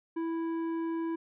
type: tone with tanh clipping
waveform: triangle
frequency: 329.6 Hz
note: E4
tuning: in tune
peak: -32 dBFS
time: 0.16-1.16 s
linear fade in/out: 10 ms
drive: 14 dB
effects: none